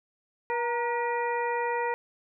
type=harmonic tone with a mistuned harmonic; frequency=480.7 Hz; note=B4; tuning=47 cents flat; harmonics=1 / 2 / 3 / 4 / 5; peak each=-30 / -29 / -40 / -35 / -40 dBFS; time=0.5-1.94 s; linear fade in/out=0 ms; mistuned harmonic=2; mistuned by=-49 cents; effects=none